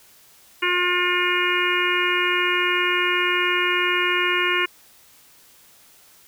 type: harmonic tone with a mistuned harmonic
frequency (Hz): 357.3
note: F4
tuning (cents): +40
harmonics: 1 / 3 / 4 / 5 / 6 / 7 / 8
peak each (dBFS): -26 / -26 / -26 / -26 / -26 / -26 / -26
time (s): 0.62-4.66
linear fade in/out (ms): 10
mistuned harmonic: 7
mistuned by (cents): -43
effects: white hiss -52 dBFS RMS until 6.27 s